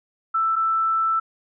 sine tone pair in turn, 1325 / 1325 Hz, E6 / E6, +9 / +9 cents, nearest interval unison, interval 0 cents, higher neither, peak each -18 dBFS, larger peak neither, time 0.34-0.56 / 0.56-1.2 s, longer second, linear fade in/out 10 ms, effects none

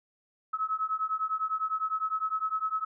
sine beating tone pair, 1285 / 1294.9 Hz, E6 / E6, -45 / -31 cents, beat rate 9.9 Hz, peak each -31 dBFS, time 0.53-2.85 s, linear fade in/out 10 ms, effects none

